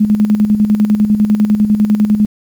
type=tone with tremolo; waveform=sine; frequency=210.9 Hz; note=G#3; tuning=27 cents sharp; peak=-6 dBFS; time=0-2.26 s; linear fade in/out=10 ms; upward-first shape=square; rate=10 Hz; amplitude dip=60%; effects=7-bit